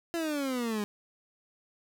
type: exponential sweep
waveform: 30% pulse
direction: down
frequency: 342.6 to 203 Hz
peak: -27 dBFS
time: 0.14-0.84 s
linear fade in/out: 0 ms
effects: none